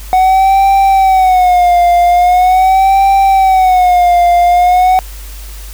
triangle tone with vibrato, 740 Hz, F#5, in tune, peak -3 dBFS, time 0.13-4.99 s, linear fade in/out 0 ms, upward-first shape sine, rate 0.42 Hz, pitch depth 97 cents each way, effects added 50 Hz sine -25 dBFS peak until 5.73 s + white hiss -34 dBFS RMS until 5.73 s

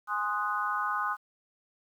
sine chord, Ab dominant seventh, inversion none, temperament equal, 830.6 / 1046.5 / 1244.5 / 1480 Hz, Ab5 / C6 / Eb6 / Gb6, 0 / 0 / 0 / 0 cents, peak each -36 / -34 / -31 / -34 dBFS, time 0.07-1.17 s, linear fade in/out 50 ms, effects 10-bit

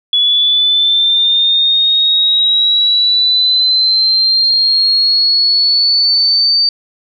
sine linear sweep, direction up, 3400 to 4610 Hz, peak -8 dBFS, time 0.13-6.69 s, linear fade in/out 2 ms, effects none

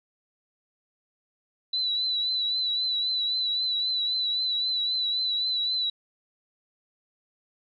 sine tone with vibrato, 3974 Hz, B7, 10 cents sharp, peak -24 dBFS, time 1.73-5.9 s, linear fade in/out 5 ms, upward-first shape triangle, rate 3.8 Hz, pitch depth 50 cents each way, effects none

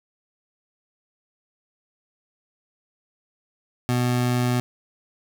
25% pulse tone, 123.47 Hz, B2, in tune, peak -16 dBFS, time 3.89-4.6 s, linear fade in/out 0 ms, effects none

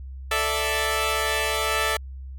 10% pulse chord, A suspended fourth, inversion none, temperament equal, 440 / 587.3 / 659.3 Hz, A4 / D5 / E5, 0 / 0 / 0 cents, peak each -18 / -19 / -19 dBFS, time 0.31-1.97 s, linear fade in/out 5 ms, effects added 66 Hz sine -34 dBFS peak until 2.38 s

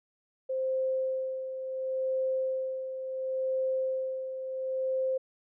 sine tone with tremolo, 523.3 Hz, C5, in tune, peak -26 dBFS, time 0.49-5.18 s, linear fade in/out 10 ms, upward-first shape sine, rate 0.71 Hz, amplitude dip 60%, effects none

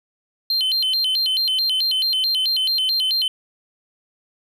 triangle tone with vibrato, 3573 Hz, A7, 26 cents sharp, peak -16 dBFS, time 0.5-3.28 s, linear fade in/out 2 ms, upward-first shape square, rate 4.6 Hz, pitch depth 270 cents each way, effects none

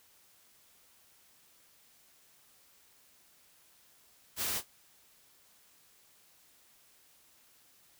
white noise with echo, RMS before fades -34 dBFS, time 4.36-4.62 s, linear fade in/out 50 ms, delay 32 ms, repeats 1, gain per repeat -15 dB, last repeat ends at 4.652 s, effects white hiss -64 dBFS RMS until 7.99 s

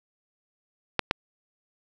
clicks, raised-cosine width 0.3 ms, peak -5 dBFS, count 2, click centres 0.993 / 1.111 s, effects none

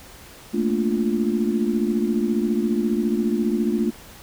sine chord, Bb major seventh, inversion third, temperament just, 218.5 / 233.1 / 291.4 / 349.6 Hz, A3 / Bb3 / D4 / F4, -12 / 0 / -13 / +2 cents, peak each -22 / -25 / -27 / -25 dBFS, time 0.53-3.91 s, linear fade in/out 20 ms, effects pink hiss -44 dBFS RMS until 4.22 s

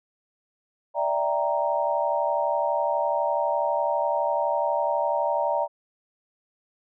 sine chord, E half-diminished seventh, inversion third, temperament equal, 587.3 / 659.3 / 784 / 932.3 Hz, D5 / E5 / G5 / Bb5, 0 / 0 / 0 / 0 cents, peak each -26 / -28 / -30 / -26 dBFS, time 0.94-5.68 s, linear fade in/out 50 ms, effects none

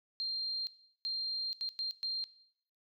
sine tone bursts at uneven times, 4186 Hz, C8, in tune, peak -33 dBFS, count 5, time 0.2-0.67 / 1.05-1.53 / 1.61-1.69 / 1.79-1.91 / 2.03-2.24 s, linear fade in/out 0 ms, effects noise-tail reverb RT60 0.7 s tail -18 dB re dry

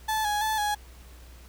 35% pulse tone with vibrato, 851 Hz, G#5, 42 cents sharp, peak -23 dBFS, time 0.08-0.75 s, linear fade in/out 10 ms, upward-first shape square, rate 3 Hz, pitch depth 38 cents each way, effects added 61 Hz sine -46 dBFS peak until 1.48 s + pink hiss -54 dBFS RMS until 1.48 s

